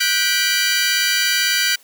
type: chord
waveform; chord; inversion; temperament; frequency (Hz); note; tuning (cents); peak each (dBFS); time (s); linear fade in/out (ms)
20% pulse; G major seventh; third; just; 1470 / 1568 / 1960 / 2352; F#6 / G6 / B6 / D7; -12 / 0 / -14 / +2; -17; 0-1.76; 10
effects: white hiss -50 dBFS RMS until 1.83 s + high-pass 300 Hz 12 dB/octave